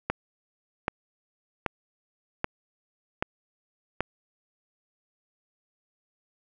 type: click train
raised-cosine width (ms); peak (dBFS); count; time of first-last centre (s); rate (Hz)
0.5; -10; 6; 0.1-4.006; 1.28
effects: none